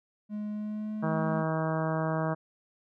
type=tone with pitch glide; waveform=triangle; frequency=210 to 214.3 Hz; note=G#3 to A3; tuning=+19 to -45 cents; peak=-30 dBFS; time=0.29-1.45 s; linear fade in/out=50 ms; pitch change=+36 cents; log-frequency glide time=0.51-0.93 s
type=harmonic tone; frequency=159.4 Hz; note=D#3; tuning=42 cents sharp; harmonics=1 / 2 / 3 / 4 / 5 / 6 / 7 / 8 / 9 / 10; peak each=-30 / -36 / -38 / -33 / -40 / -39 / -39 / -42 / -45 / -43 dBFS; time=1.02-2.35 s; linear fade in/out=20 ms
effects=none